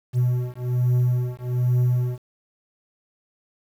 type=beating tone pair; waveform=triangle; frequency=123.47 / 124.67 Hz; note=B2 / B2; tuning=0 / +17 cents; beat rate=1.2 Hz; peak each=-20 dBFS; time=0.13-2.19 s; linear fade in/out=50 ms; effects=8-bit